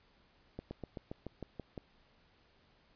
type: slowing click train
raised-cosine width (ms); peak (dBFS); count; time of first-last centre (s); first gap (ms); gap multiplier
2; -28; 9; 0.59-1.778; 120; 1.06
effects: pink hiss -68 dBFS RMS until 2.95 s + resampled to 11025 Hz